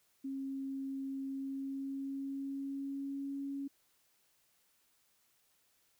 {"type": "tone with pitch glide", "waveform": "sine", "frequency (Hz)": [270.5, 277.6], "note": ["C#4", "C#4"], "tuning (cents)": [-42, 3], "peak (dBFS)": -37, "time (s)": [0.24, 3.68], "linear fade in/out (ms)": 10, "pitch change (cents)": 45, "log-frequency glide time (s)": [1.27, 3.4], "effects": ["white hiss -73 dBFS RMS until 5.99 s"]}